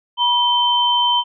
sine tone pair together, 970 / 3096 Hz, B5 / G7, -31 / -22 cents, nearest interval octave + minor sixth, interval 2009 cents, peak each -16 dBFS, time 0.17-1.24 s, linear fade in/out 50 ms, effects none

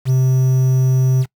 triangle tone with quantisation, 130 Hz, C3, 11 cents flat, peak -9 dBFS, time 0.05-1.26 s, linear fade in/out 50 ms, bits 6, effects noise-tail reverb RT60 0.1 s tail -22 dB re dry

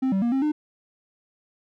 triangle tone with pitch steps, 262.4 / 192.8 / 236.8 / 267.7 / 302 Hz, C4 / G3 / A#3 / C4 / D4, +5 / -28 / +27 / +40 / +48 cents, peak -18 dBFS, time 0.02-0.52 s, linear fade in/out 10 ms, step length 100 ms, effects none

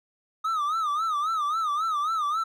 triangle tone with vibrato, 1244.5 Hz, D#6, in tune, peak -22 dBFS, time 0.44-2.44 s, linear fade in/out 10 ms, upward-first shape sine, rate 3.7 Hz, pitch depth 130 cents each way, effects none

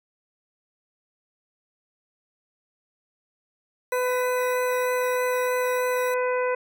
5% pulse tone with vibrato, 1975.5 Hz, B6, in tune, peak -27 dBFS, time 3.92-6.14 s, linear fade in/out 0 ms, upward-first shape sine, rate 3.2 Hz, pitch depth 26 cents each way
harmonic tone, 501 Hz, B4, 25 cents sharp, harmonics 1 / 2 / 3 / 4 / 5, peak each -23 / -29 / -33 / -35 / -37 dBFS, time 3.92-6.55 s, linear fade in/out 5 ms
effects none

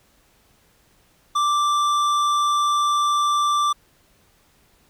triangle tone with tanh clipping, 1174.7 Hz, D6, in tune, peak -19 dBFS, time 1.35-3.73 s, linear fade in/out 10 ms, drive 17 dB, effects pink hiss -59 dBFS RMS until 4.89 s

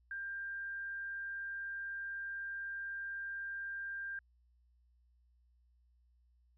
sine tone, 1592 Hz, G6, 26 cents sharp, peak -39 dBFS, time 0.11-4.19 s, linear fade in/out 2 ms, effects added 60 Hz sine -67 dBFS peak until 6.57 s

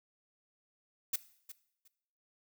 blue noise with echo, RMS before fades -32 dBFS, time 1.13-1.16 s, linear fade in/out 5 ms, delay 360 ms, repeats 2, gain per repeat -15 dB, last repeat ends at 1.88 s, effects noise-tail reverb RT60 0.7 s tail -17 dB re dry

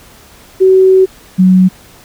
sine tone pair in turn, 377.7 / 185.5 Hz, F#4 / F#3, +36 / +5 cents, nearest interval octave, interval 1231 cents, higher first, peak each -3 dBFS, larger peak neither, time 0.6-1.06 / 1.38-1.69 s, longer first, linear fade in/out 20 ms, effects pink hiss -40 dBFS RMS until 2.04 s

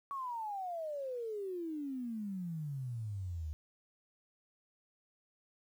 sine exponential sweep, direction down, 1133 to 74.2 Hz, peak -37 dBFS, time 0.11-3.53 s, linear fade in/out 0 ms, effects 11-bit

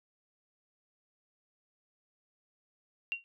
sine tone with exponential decay, 2755 Hz, F7, 24 cents flat, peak -27 dBFS, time 3.12-3.24 s, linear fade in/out 0 ms, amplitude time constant 26 ms, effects none

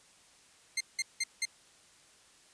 15% pulse tone bursts, 2100 Hz, C7, 6 cents sharp, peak -23 dBFS, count 4, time 0.77-1.454 s, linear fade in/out 5 ms, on 36 ms, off 180 ms, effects white hiss -61 dBFS RMS until 2.53 s + resampled to 22050 Hz

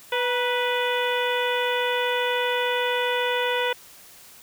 harmonic tone with a mistuned harmonic, 493.9 Hz, B4, in tune, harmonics 1 / 2 / 3 / 4 / 5 / 6 / 7, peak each -25 / -28 / -30 / -31 / -32 / -33 / -33 dBFS, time 0.12-3.73 s, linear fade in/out 5 ms, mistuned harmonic 2, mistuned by -48 cents, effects white hiss -48 dBFS RMS until 4.42 s

